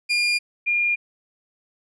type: tone pair in turn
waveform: 30% pulse / sine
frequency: 2413 / 2413 Hz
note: D7 / D7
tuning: +46 / +46 cents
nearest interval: unison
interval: 0 cents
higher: neither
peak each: -16 / -18 dBFS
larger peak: first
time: 0.09-0.39 / 0.66-0.96 s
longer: neither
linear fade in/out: 20 ms
effects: resampled to 22050 Hz